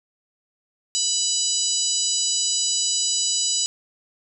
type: harmonic tone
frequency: 987.8 Hz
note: B5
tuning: in tune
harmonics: 3 / 4 / 5 / 6 / 7 / 8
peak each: -30 / -28 / -27 / -30 / -26 / -25 dBFS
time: 0.95-3.66 s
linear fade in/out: 0 ms
effects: none

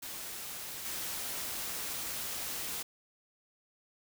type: noise with level steps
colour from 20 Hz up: white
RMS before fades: -42 / -38 dBFS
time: 0.02-2.83 s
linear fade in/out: 10 ms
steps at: 0.85 s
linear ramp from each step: 2 ms
effects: none

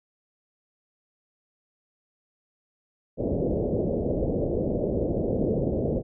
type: low-pass noise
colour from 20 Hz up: white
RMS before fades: -26 dBFS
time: 3.17-6.03 s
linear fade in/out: 50 ms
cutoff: 580 Hz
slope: 48 dB/octave
effects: none

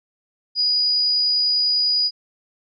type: tone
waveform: sine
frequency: 4915 Hz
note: D#8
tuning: 22 cents flat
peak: -16 dBFS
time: 0.55-2.11 s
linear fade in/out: 50 ms
effects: none

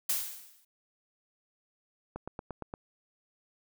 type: noise with exponential decay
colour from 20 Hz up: blue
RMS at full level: -27 dBFS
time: 0.09-0.65 s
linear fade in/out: 5 ms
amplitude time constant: 120 ms
type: click train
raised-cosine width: 1 ms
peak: -24 dBFS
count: 6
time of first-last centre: 2.16-2.739 s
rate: 8.64 Hz
effects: none

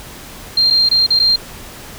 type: tone with dropouts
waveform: sine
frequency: 4186 Hz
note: C8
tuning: in tune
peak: -9 dBFS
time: 0.57-1.36 s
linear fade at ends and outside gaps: 5 ms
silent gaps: 0.702-0.706 / 0.889-0.912 / 1.065-1.104 / 1.192-1.198 s
effects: pink hiss -34 dBFS RMS until 1.98 s

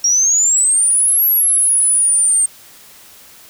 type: exponential two-way sweep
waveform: sine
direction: up then down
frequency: 5588 to 11720 to 8630 Hz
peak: -10 dBFS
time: 0.04-2.46 s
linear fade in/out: 5 ms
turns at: 1.25 s
effects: white hiss -42 dBFS RMS until 3.49 s

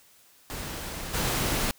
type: noise with level steps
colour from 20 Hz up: pink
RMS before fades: -36 / -27 dBFS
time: 0.5-1.71 s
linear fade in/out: 0 ms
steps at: 1.13 s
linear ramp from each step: 20 ms
effects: white hiss -58 dBFS RMS until 1.78 s

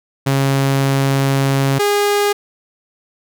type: tone pair in turn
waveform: sawtooth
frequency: 136.7 / 409.6 Hz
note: C#3 / G#4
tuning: -24 / -24 cents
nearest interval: octave + perfect fifth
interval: 1900 cents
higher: second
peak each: -9 dBFS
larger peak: neither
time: 0.26-1.79 / 1.79-2.33 s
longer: first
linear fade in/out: 10 ms
effects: none

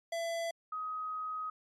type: tone pair in turn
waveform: square / sine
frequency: 670 / 1259.7 Hz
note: E5 / D#6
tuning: +28 / +21 cents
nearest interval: major seventh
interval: 1093 cents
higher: second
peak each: -34 / -35 dBFS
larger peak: first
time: 0.12-0.51 / 0.72-1.5 s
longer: second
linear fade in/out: 5 ms
effects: low-pass 10000 Hz 12 dB/octave + MP3 64 kbps

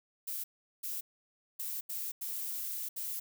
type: noise bursts at uneven times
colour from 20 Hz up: violet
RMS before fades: -38 dBFS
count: 6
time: 0.27-0.44 / 0.83-1.01 / 1.59-1.81 / 1.89-2.12 / 2.21-2.89 / 2.96-3.2 s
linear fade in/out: 10 ms
effects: none

